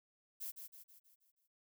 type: noise with echo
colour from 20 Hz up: violet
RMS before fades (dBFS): -44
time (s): 0.4-0.52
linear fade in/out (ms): 20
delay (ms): 160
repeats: 6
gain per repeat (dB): -6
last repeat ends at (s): 1.48
effects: none